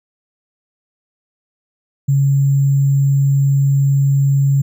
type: tone with sample-and-hold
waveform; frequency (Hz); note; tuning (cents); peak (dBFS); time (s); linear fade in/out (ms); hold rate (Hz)
sine; 138.8; C#3; +3; -10; 2.08-4.62; 10; 7350
effects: none